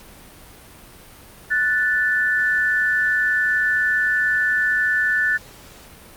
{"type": "tone pair together", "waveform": "sine", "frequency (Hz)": [1480, 1760], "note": ["F#6", "A6"], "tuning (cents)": [0, 0], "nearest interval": "minor third", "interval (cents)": 300, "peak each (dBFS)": [-21, -18], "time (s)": [1.5, 5.38], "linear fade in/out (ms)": 20, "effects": ["pink hiss -44 dBFS RMS until 6.16 s", "Opus 48 kbps"]}